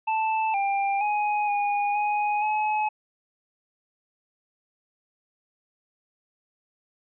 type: tone with pitch steps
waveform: square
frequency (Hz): 880 / 794 / 835 / 819 / 833 / 853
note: A5 / G5 / G#5 / G#5 / G#5 / G#5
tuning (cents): 0 / +22 / +9 / -24 / +5 / +46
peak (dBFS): -23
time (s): 0.07-2.89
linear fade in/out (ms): 10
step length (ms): 470
effects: resampled to 8000 Hz